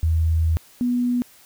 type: tone pair in turn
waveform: sine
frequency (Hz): 81 / 244.8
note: E2 / B3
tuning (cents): -30 / -15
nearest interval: octave + perfect fifth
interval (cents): 1915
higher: second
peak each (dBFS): -16 / -18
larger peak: first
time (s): 0.03-0.57 / 0.81-1.22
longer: first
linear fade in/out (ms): 0
effects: white hiss -51 dBFS RMS until 1.45 s